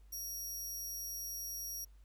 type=tone; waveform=20% pulse; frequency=5670 Hz; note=F8; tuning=25 cents sharp; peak=-35 dBFS; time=0.12-1.85 s; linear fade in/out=10 ms; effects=added 50 Hz sine -56 dBFS peak until 2.04 s + pink hiss -75 dBFS RMS until 2.04 s